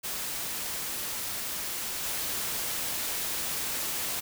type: noise with level steps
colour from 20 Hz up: white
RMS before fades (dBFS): -34 / -32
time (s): 0.03-4.21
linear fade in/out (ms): 20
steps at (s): 2.03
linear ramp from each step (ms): 20
effects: none